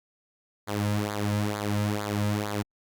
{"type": "tone with flanger", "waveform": "sawtooth", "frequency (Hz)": 103.83, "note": "G#2", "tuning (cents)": 0, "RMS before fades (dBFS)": -28, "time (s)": [0.67, 2.63], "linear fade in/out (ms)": 20, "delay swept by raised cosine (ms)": [0.35, 2.75], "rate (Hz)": 2.2, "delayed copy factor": -0.75, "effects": ["Opus 48 kbps"]}